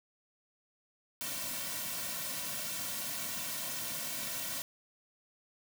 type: noise with comb filter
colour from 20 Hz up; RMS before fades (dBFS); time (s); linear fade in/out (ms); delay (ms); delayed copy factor
white; -38; 1.21-4.62; 0; 2.4; -1
effects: none